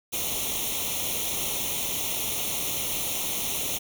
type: noise with comb filter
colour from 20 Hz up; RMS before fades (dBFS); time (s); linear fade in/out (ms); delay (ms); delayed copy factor
white; -29; 0.12-3.79; 20; 0.31; +0.85
effects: none